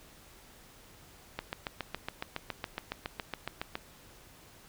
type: click train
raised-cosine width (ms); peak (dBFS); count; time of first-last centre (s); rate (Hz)
0.3; -18; 18; 1.39-3.754; 7.19
effects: pink hiss -56 dBFS RMS until 4.68 s